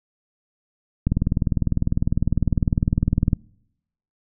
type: click train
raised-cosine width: 5 ms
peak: -6 dBFS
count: 46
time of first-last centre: 1.07-3.331 s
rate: 19.9 Hz
effects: noise-tail reverb RT60 0.8 s tail -25 dB re dry